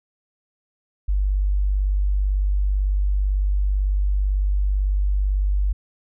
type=tone; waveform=sine; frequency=49 Hz; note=G1; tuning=in tune; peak=-17 dBFS; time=1.08-5.73 s; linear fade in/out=10 ms; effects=none